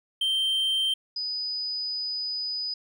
triangle / sine tone pair in turn, 3136 / 4980 Hz, G7 / D#8, 0 / +1 cents, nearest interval minor sixth, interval 801 cents, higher second, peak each -21 / -28 dBFS, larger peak first, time 0.21-0.94 / 1.16-2.74 s, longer second, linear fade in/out 5 ms, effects none

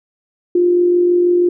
sine tone with amplitude modulation, 352.8 Hz, F4, 18 cents sharp, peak -8 dBFS, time 0.55-1.49 s, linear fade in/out 5 ms, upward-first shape sine, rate 46.2 Hz, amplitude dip 35%, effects none

